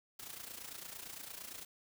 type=noise with amplitude modulation; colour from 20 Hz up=white; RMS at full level=-45 dBFS; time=0.19-1.65 s; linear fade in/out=5 ms; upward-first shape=sine; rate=28.8 Hz; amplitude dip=70%; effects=none